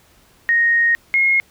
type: tone pair in turn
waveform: sine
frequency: 1864.7 / 2154 Hz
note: A#6 / C7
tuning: 0 / +50 cents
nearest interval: major second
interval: 250 cents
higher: second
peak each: -12 dBFS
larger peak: neither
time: 0.49-0.95 / 1.14-1.4 s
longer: first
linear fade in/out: 0 ms
effects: pink hiss -53 dBFS RMS until 1.5 s